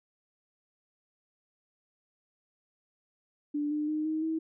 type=tone with pitch steps; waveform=sine; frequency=293.7 / 300.2 / 306.9 / 313.7 / 320.7 Hz; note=D4 / D4 / D#4 / D#4 / E4; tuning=0 / +38 / -24 / +14 / -48 cents; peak=-28 dBFS; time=3.54-4.39 s; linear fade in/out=10 ms; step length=170 ms; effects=none